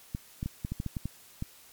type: clicks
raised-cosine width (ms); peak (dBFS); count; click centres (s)
5; -20; 10; 0.149 / 0.429 / 0.46 / 0.649 / 0.72 / 0.801 / 0.863 / 0.968 / 1.056 / 1.424
effects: white hiss -55 dBFS RMS until 1.72 s + MP3 96 kbps